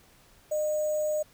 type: tone with sample-and-hold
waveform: sine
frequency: 609 Hz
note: D#5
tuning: 37 cents flat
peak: -25 dBFS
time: 0.51-1.23 s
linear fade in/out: 10 ms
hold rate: 7350 Hz
effects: pink hiss -59 dBFS RMS until 1.33 s